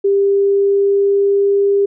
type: tone with pitch glide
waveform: sine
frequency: 397.3 to 400.1 Hz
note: G4 to G4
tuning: +23 to +35 cents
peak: -10 dBFS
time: 0.04-1.86 s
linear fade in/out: 10 ms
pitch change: +12 cents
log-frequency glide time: 0.15-1.68 s
effects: none